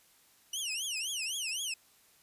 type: tone with vibrato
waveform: 20% pulse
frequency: 2900 Hz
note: F#7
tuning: 35 cents flat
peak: -28 dBFS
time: 0.53-1.74 s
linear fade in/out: 5 ms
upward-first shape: triangle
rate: 3.9 Hz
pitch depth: 280 cents each way
effects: white hiss -64 dBFS RMS until 2.22 s + resampled to 32000 Hz